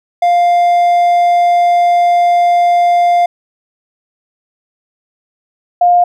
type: tone pair in turn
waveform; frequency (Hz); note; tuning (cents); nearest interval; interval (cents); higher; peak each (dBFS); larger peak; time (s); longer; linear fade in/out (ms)
triangle / sine; 700 / 706.9; F5 / F5; +4 / +21; unison; 17; second; -5; neither; 0.22-3.26 / 5.81-6.04; first; 5
effects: none